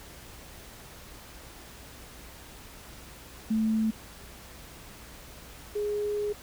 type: tone pair in turn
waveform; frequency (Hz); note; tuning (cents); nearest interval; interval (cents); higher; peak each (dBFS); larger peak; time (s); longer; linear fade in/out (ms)
sine; 220 / 415.3; A3 / G#4; 0 / 0; major seventh; 1100; second; -23 / -27; first; 3.5-3.91 / 5.75-6.33; second; 10
effects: added 60 Hz sine -53 dBFS peak until 6.42 s + pink hiss -48 dBFS RMS until 6.42 s